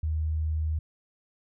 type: tone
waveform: sine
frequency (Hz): 78.2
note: D#2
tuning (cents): +9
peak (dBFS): -25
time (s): 0.03-0.79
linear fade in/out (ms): 5
effects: none